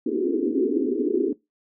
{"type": "band-pass noise", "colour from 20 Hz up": "white", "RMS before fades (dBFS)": -23, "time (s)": [0.06, 1.33], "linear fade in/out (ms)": 5, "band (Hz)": [240, 430], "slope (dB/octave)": 96, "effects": ["noise-tail reverb RT60 0.2 s tail -21 dB re dry"]}